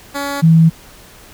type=tone pair in turn; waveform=10% pulse / sine; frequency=282 / 162.99 Hz; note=C#4 / E3; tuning=+30 / -19 cents; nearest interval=major sixth; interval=949 cents; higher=first; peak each=-11 / -5 dBFS; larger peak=second; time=0.14-0.42 / 0.42-0.7 s; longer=neither; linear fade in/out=20 ms; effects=pink hiss -41 dBFS RMS until 1.33 s

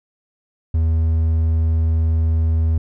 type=tone; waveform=triangle; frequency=80.7 Hz; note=E2; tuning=36 cents flat; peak=-12 dBFS; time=0.74-2.78 s; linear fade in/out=5 ms; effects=none

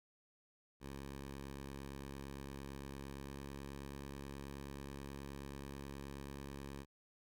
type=tone with pitch glide; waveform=10% pulse; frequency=68.8 to 69.36 Hz; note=C#2 to C#2; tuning=-12 to +2 cents; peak=-38 dBFS; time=0.8-6.86 s; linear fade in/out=50 ms; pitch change=+14 cents; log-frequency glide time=3.19-3.41 s; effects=none

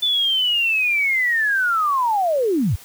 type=linear sweep; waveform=sine; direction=down; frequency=3520 to 69.3 Hz; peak=-16 dBFS; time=0.02-2.76 s; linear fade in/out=10 ms; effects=white hiss -44 dBFS RMS until 2.84 s

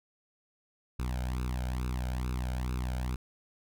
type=tone with flanger; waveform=sawtooth; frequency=62.5 Hz; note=B1; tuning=21 cents sharp; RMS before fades=-33 dBFS; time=0.99-3.16 s; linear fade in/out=5 ms; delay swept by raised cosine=0.77 to 1.34 ms; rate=2.3 Hz; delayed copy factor=+0.85; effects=none

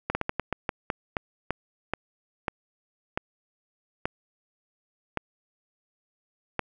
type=slowing click train; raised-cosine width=0.5 ms; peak=-11 dBFS; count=16; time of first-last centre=0.1-6.593 s; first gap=50 ms; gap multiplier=1.27; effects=none

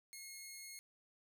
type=tone; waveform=10% pulse; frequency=2161 Hz; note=C#7; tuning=45 cents flat; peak=-40 dBFS; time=0.13-0.79 s; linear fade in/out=0 ms; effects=none

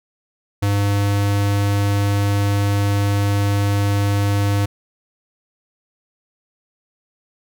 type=tone; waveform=square; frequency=101 Hz; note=G#2; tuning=48 cents flat; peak=-16 dBFS; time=0.62-4.66 s; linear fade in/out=10 ms; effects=none

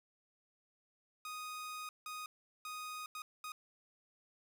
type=tone bursts at uneven times; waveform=sawtooth; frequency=1244.5 Hz; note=D#6; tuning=in tune; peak=-39 dBFS; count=5; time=1.25-1.89 / 2.06-2.26 / 2.65-3.06 / 3.15-3.22 / 3.44-3.52 s; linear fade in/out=2 ms; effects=none

